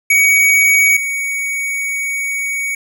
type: tone pair in turn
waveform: square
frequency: 2254 / 2243 Hz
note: C#7 / C#7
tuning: +28 / +20 cents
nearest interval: unison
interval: 8 cents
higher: first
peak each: -9 / -18 dBFS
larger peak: first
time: 0.1-0.97 / 0.97-2.75 s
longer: second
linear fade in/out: 5 ms
effects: none